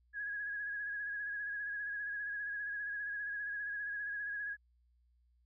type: tone with vibrato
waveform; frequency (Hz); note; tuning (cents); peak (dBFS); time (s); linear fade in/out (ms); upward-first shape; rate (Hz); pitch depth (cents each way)
sine; 1661.2; G#6; 0; -37; 0.13-4.57; 50; sine; 15; 39
effects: added 60 Hz sine -68 dBFS peak until 5.45 s